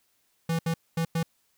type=tone bursts at uneven times; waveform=square; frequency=164.81 Hz; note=E3; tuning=in tune; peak=-25 dBFS; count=4; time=0.49-0.59 / 0.66-0.74 / 0.97-1.05 / 1.15-1.23 s; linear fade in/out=5 ms; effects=white hiss -70 dBFS RMS until 1.57 s